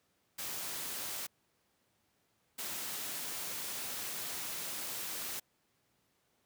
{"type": "noise bursts at uneven times", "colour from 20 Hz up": "white", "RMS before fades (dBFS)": -40, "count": 2, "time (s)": [[0.38, 1.27], [2.58, 5.4]], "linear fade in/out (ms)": 10, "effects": ["pink hiss -75 dBFS RMS until 6.45 s", "high-pass 100 Hz 12 dB/octave"]}